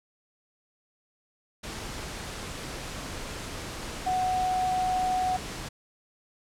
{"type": "tone in noise", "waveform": "sine", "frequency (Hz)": 740, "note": "F#5", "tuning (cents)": 0, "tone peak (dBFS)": -24, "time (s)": [4.06, 5.37], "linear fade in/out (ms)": 10, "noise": "pink", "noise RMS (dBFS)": -37, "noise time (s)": [1.63, 5.69], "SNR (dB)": 10, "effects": ["low-pass 9000 Hz 12 dB/octave"]}